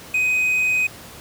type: tone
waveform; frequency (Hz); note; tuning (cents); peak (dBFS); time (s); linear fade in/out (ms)
triangle; 2509; D#7; +14; -15; 0.14-0.87; 5
effects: pink hiss -40 dBFS RMS until 1.2 s + high-pass 60 Hz 12 dB/octave